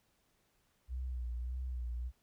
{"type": "tone with vibrato", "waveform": "sine", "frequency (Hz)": 61.6, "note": "B1", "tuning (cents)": -4, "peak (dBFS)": -36, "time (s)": [0.88, 2.12], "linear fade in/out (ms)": 50, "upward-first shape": "sine", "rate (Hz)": 1.7, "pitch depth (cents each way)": 63, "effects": ["pink hiss -75 dBFS RMS until 2.22 s"]}